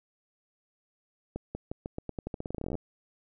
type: accelerating click train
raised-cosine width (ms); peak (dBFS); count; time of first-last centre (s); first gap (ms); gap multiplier
2; -21; 23; 1.36-2.753; 190; 0.87
effects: none